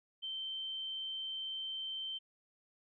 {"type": "tone", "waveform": "sine", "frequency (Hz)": 3111, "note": "G7", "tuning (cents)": -14, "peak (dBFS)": -38, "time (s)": [0.22, 2.19], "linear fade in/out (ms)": 20, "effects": []}